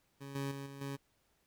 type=tone with level steps; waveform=20% pulse; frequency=138.59 Hz; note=C#3; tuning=in tune; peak=-40 / -31 / -37 / -42 / -34 dBFS; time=0.2-0.97 s; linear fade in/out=20 ms; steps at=0.35 / 0.51 / 0.66 / 0.81 s; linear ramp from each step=5 ms; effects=pink hiss -75 dBFS RMS until 1.46 s